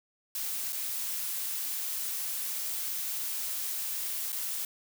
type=noise with dropouts; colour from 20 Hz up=blue; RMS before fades=-34 dBFS; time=0.35-4.65 s; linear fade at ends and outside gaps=2 ms; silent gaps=0.724-0.728 / 4.321-4.327 s; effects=none